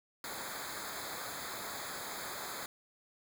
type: noise with comb filter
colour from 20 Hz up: pink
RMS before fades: -42 dBFS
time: 0.24-2.66 s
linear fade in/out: 2 ms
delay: 0.35 ms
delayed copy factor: -1
effects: none